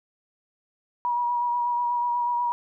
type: tone with vibrato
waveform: sine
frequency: 963 Hz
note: B5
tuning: 44 cents flat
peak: -22 dBFS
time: 1.05-2.52 s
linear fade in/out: 0 ms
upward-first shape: sine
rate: 8.2 Hz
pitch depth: 21 cents each way
effects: none